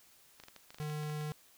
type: clicks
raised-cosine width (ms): 0.2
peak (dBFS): -33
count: 12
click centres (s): 0.4 / 0.437 / 0.484 / 0.563 / 0.705 / 0.745 / 0.785 / 0.827 / 0.899 / 1.033 / 1.098 / 1.211
type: tone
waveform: square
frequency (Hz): 151.1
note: D3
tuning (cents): +50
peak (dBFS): -37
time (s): 0.8-1.32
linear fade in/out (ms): 0
effects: white hiss -63 dBFS RMS until 1.57 s